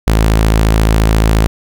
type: tone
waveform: sawtooth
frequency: 54.3 Hz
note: A1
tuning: 22 cents flat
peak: -4 dBFS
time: 0.07-1.47 s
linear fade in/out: 0 ms
effects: none